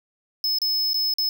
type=tone with dropouts; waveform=square; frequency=5200 Hz; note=E8; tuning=24 cents flat; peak=-21 dBFS; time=0.44-1.29 s; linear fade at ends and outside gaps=1 ms; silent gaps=0.586-0.617 / 0.933-0.943 / 1.138-1.184 s; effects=none